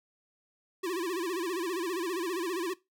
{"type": "tone with vibrato", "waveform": "square", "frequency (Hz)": 354.8, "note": "F4", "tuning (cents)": 27, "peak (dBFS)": -31, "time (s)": [0.83, 2.74], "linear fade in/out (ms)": 10, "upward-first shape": "sine", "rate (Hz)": 15, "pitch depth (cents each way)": 140, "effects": ["noise-tail reverb RT60 0.2 s tail -19 dB re dry"]}